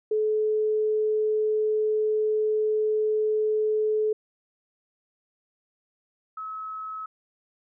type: tone pair in turn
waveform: sine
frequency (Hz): 430 / 1288.5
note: A4 / E6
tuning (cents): -40 / -40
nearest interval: octave + perfect fifth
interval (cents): 1900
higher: second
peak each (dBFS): -21 / -32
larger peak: first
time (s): 0.11-4.13 / 6.37-7.06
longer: first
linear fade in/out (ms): 5
effects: none